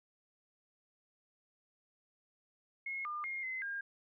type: tone with pitch steps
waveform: sine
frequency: 2164 / 1204 / 2134 / 2051 / 1612 Hz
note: C#7 / D6 / C7 / C7 / G6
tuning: -42 / +43 / +34 / -35 / +48 cents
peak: -37 dBFS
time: 2.86-3.81 s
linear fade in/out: 5 ms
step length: 190 ms
effects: none